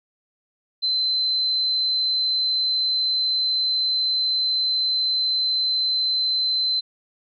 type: tone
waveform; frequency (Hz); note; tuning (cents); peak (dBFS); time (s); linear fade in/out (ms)
sine; 4068; C8; -50; -19; 0.82-6.81; 20
effects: none